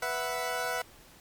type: chord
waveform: 20% pulse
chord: B suspended fourth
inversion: none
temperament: equal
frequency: 493.9 / 659.3 / 740 Hz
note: B4 / E5 / F#5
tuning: 0 / 0 / 0 cents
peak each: -30 dBFS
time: 0.02-0.82 s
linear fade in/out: 5 ms
effects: pink hiss -55 dBFS RMS until 1.2 s + MP3 96 kbps